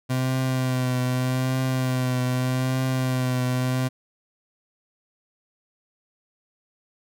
30% pulse tone with vibrato, 128.3 Hz, C3, 34 cents flat, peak -19 dBFS, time 0.09-3.89 s, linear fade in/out 20 ms, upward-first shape triangle, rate 0.82 Hz, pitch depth 34 cents each way, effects none

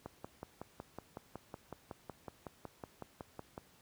click train, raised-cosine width 1 ms, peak -29 dBFS, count 20, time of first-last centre 0.06-3.579 s, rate 5.4 Hz, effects pink hiss -65 dBFS RMS until 3.81 s + high-pass 60 Hz 12 dB/octave

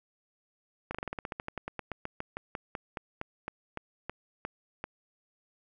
slowing click train, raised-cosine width 0.5 ms, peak -20 dBFS, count 27, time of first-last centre 0.91-4.841 s, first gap 36 ms, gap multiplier 1.1, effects none

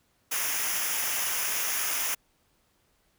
white noise with comb filter, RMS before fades -29 dBFS, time 0.31-2.15 s, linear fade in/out 10 ms, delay 0.24 ms, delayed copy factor -0.7, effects pink hiss -69 dBFS RMS until 3.18 s

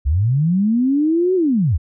sine linear two-way sweep, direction up then down, 61.74 to 380 to 61.74 Hz, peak -13 dBFS, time 0.05-1.78 s, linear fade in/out 20 ms, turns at 1.35 s, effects none

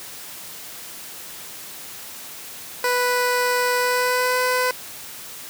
15% pulse tone with pitch glide, 493.9 to 503.7 Hz, B4 to B4, 0 to +34 cents, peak -12 dBFS, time 2.84-4.71 s, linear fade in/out 2 ms, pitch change +34 cents, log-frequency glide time 3.78-4.38 s, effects white hiss -37 dBFS RMS until 5.49 s + high-pass 80 Hz 12 dB/octave

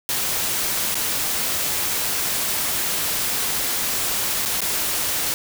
white noise with dropouts, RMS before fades -23 dBFS, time 0.09-5.34 s, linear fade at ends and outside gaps 1 ms, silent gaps 0.945-0.953 / 4.453-4.458 / 4.606-4.616 s, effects none

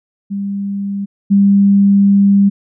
sine tone pair in turn, 199.2 / 199.2 Hz, G3 / G3, +28 / +28 cents, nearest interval unison, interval 0 cents, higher neither, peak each -17 / -6 dBFS, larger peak second, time 0.3-1.06 / 1.3-2.5 s, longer second, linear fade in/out 20 ms, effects none

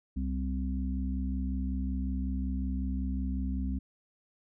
harmonic tone, 65.41 Hz, C2, in tune, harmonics 1 / 3 / 4, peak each -31 / -36 / -37 dBFS, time 0.16-3.79 s, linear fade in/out 10 ms, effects none

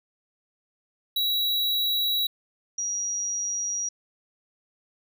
square / sine tone pair in turn, 3891 / 5748 Hz, B7 / F8, -27 / +49 cents, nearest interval perfect fifth, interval 676 cents, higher second, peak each -23 / -26 dBFS, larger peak first, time 1.16-2.27 / 2.78-3.89 s, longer neither, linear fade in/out 5 ms, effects none

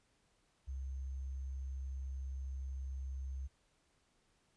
sine tone with sample-and-hold, 66.5 Hz, C2, 29 cents sharp, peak -39 dBFS, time 0.67-3.48 s, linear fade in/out 20 ms, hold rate 6300 Hz, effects pink hiss -75 dBFS RMS until 4.56 s + resampled to 22050 Hz

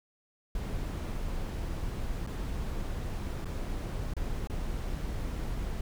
brown noise with dropouts, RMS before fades -34 dBFS, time 0.55-5.81 s, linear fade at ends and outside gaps 2 ms, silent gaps 2.265-2.272 / 3.446-3.455 / 4.137-4.166 / 4.473-4.498 s, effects none

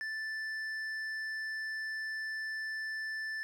sine tone with hard clipping, 1760 Hz, A6, in tune, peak -37 dBFS, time 0.01-3.43 s, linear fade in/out 0 ms, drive 6 dB, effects none

